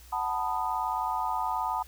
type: chord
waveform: sine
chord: B dominant seventh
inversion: second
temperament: just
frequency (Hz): 740.8 / 889 / 987.8 / 1234.7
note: F#5 / A5 / B5 / D#6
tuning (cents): +2 / +18 / 0 / -14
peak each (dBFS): -34 / -31 / -32 / -35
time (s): 0.12-1.83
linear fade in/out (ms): 10
effects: added 60 Hz sine -50 dBFS peak until 1.87 s + white hiss -55 dBFS RMS until 1.87 s